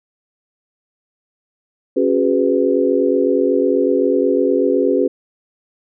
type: tone cluster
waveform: sine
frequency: 274.2 / 365.8 / 413.9 / 499.3 Hz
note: C#4 / F#4 / G#4 / B4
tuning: -19 / -20 / -6 / +19 cents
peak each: -18 dBFS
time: 1.96-5.08 s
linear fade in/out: 10 ms
effects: none